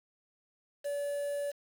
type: tone with quantisation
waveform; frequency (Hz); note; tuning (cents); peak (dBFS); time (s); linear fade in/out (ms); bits
triangle; 574; D5; -40; -30; 0.84-1.52; 20; 8
effects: none